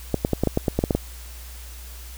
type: clicks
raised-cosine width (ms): 2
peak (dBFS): -6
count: 11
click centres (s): 0.143 / 0.249 / 0.333 / 0.436 / 0.473 / 0.574 / 0.682 / 0.79 / 0.839 / 0.908 / 0.95
effects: added 60 Hz sine -37 dBFS peak until 2.17 s + white hiss -44 dBFS RMS until 2.17 s